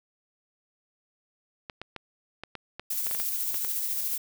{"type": "clicks", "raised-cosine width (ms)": 0.3, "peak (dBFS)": -21, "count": 12, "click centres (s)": [1.698, 1.816, 1.963, 2.436, 2.553, 2.796, 3.068, 3.112, 3.149, 3.2, 3.544, 3.648]}
{"type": "noise with tremolo", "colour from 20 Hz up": "violet", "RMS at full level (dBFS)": -29, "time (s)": [2.9, 4.18], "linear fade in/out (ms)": 5, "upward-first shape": "square", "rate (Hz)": 14, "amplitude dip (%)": 25}
{"effects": []}